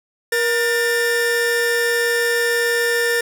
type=tone pair together; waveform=45% pulse; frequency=472.9 / 1793.2 Hz; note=A#4 / A6; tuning=+25 / +32 cents; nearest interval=octave + major seventh; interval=2307 cents; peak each=-19 dBFS; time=0.32-3.21 s; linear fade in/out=5 ms; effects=none